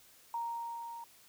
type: tone with level ramp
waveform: sine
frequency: 932.3 Hz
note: A#5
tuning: in tune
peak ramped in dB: -33 to -43 dBFS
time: 0.34-1.04 s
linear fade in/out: 2 ms
effects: white hiss -61 dBFS RMS until 1.28 s